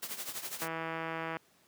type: noise with tremolo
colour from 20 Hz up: white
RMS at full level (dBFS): -37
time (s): 0.02-0.68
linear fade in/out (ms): 10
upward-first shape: triangle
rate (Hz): 12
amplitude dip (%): 80
type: click train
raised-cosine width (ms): 0.5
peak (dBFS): -22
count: 123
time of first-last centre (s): 0.62-1.368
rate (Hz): 163
effects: pink hiss -66 dBFS RMS until 1.67 s + high-pass 150 Hz 12 dB/octave